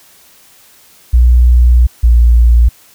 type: tone pair in turn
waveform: sine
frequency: 60.6 / 58.64 Hz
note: B1 / A#1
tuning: -32 / +11 cents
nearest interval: minor second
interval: 57 cents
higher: first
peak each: -3 dBFS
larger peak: neither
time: 1.13-1.87 / 2.03-2.69 s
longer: first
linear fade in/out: 10 ms
effects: white hiss -44 dBFS RMS until 2.94 s